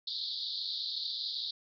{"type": "band-pass noise", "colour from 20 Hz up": "pink", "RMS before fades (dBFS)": -37, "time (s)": [0.07, 1.51], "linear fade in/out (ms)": 5, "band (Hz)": [3600, 4700], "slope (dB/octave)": 96, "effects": []}